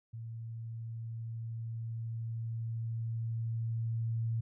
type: tone with level ramp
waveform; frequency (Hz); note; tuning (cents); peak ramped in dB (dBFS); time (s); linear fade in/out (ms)
sine; 114.1; A#2; -37; -40 to -30; 0.13-4.41; 10
effects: none